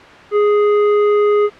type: tone with hard clipping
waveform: sine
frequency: 415.3 Hz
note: G#4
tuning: in tune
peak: -12 dBFS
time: 0.31-1.5 s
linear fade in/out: 50 ms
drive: 11 dB
effects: white hiss -37 dBFS RMS until 1.59 s + low-pass 2000 Hz 12 dB/octave